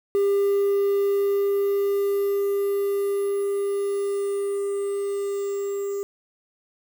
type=tone with level ramp; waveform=triangle; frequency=399.9 Hz; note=G4; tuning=35 cents sharp; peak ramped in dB=-15 to -23 dBFS; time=0.15-6.03 s; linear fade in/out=0 ms; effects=tanh soft clip ceiling -11 dBFS + 7-bit